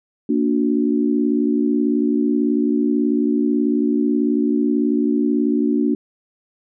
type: chord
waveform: sine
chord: Bb augmented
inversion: none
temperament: just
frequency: 233.1 / 291.4 / 364.2 Hz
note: Bb3 / D4 / F#4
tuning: 0 / -13 / -27 cents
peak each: -19 / -18 / -23 dBFS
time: 0.29-5.95 s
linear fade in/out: 5 ms
effects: none